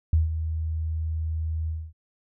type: tone with ADSR envelope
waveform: sine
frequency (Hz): 79.8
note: D#2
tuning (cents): +44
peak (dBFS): -15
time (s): 0.13-1.93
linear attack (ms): 3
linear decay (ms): 150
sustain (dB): -10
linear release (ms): 250
effects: none